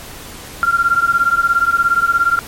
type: beating tone pair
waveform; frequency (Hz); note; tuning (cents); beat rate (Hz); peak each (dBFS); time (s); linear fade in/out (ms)
sine; 1375 / 1392; F6 / F6; -27 / -6; 17; -14; 0.63-2.39; 0
effects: pink hiss -33 dBFS RMS until 2.47 s + MP3 64 kbps